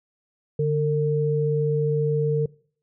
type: tone pair together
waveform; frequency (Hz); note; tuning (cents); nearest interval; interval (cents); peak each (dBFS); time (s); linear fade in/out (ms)
sine; 146.83 / 453.7; D3 / A#4; 0 / -47; octave + minor sixth; 1953; -22; 0.59-2.46; 5
effects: noise-tail reverb RT60 0.5 s tail -23 dB re dry